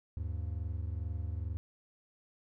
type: tone pair together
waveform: triangle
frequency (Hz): 77.3 / 99.6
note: D#2 / G2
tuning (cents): -11 / +28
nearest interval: major third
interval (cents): 439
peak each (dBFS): -34 / -37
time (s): 0.17-1.57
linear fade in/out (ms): 0
effects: none